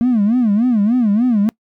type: tone with vibrato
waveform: triangle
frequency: 225.7 Hz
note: A3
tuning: 44 cents sharp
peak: -8 dBFS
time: 0.01-1.49 s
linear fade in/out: 0 ms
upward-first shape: sine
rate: 3.4 Hz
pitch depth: 210 cents each way
effects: noise-tail reverb RT60 0.1 s tail -26 dB re dry + tanh soft clip ceiling -7 dBFS